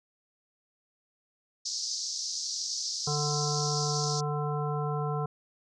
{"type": "band-pass noise", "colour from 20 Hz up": "white", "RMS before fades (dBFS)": -34, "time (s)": [1.65, 4.21], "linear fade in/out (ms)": 10, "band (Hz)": [4600, 6100], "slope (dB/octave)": 48}
{"type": "harmonic tone", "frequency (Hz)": 147.9, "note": "D3", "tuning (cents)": 13, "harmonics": [1, 3, 5, 7, 9], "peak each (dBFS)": [-30, -35, -37, -38, -40], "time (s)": [3.07, 5.26], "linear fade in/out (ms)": 5}
{"effects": []}